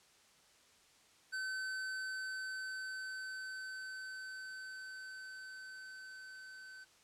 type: tone with level ramp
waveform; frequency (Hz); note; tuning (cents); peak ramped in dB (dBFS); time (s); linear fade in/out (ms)
square; 1530; G6; -42; -38 to -51; 1.32-6.85; 20
effects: white hiss -66 dBFS RMS until 7.03 s + low-pass 8000 Hz 12 dB/octave